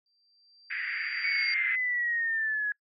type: tone with exponential growth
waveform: sine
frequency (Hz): 4699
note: D8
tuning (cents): 0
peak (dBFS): -30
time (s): 0.06-1.54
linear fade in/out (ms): 2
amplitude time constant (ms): 320
type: band-pass noise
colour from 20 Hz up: white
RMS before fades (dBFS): -33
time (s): 0.7-1.76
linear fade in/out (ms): 10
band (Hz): 1700 to 2200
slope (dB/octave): 48
type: exponential sweep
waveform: sine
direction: down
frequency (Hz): 2255 to 1670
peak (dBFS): -26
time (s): 1.24-2.72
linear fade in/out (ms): 2
effects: noise-tail reverb RT60 0.1 s tail -26 dB re dry + MP3 32 kbps